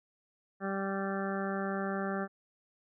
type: harmonic tone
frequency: 195.2 Hz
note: G3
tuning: 7 cents flat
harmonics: 1 / 2 / 3 / 4 / 6 / 7 / 8 / 9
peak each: -35 / -38 / -40 / -41 / -43 / -43 / -44 / -45 dBFS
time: 0.6-2.28 s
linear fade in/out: 50 ms
effects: none